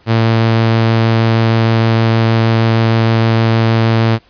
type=tone; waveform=sawtooth; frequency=113.3 Hz; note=A#2; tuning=49 cents flat; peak=-5 dBFS; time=0.06-4.19 s; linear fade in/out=50 ms; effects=pink hiss -49 dBFS RMS until 4.29 s + resampled to 11025 Hz